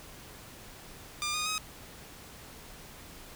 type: tone with pitch steps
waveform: 10% pulse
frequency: 1200 / 1231.6 / 1264 Hz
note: D6 / D#6 / D#6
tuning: +37 / -18 / +27 cents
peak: -22 dBFS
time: 1.22-1.58 s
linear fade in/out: 0 ms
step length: 120 ms
effects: pink hiss -49 dBFS RMS until 3.35 s